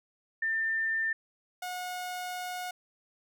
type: tone pair in turn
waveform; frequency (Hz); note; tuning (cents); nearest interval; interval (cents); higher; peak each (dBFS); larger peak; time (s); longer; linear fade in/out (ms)
sine / sawtooth; 1794 / 725.2; A6 / F#5; +33 / -35; octave + major third; 1568; first; -27 / -31; first; 0.42-1.13 / 1.62-2.71; second; 5
effects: none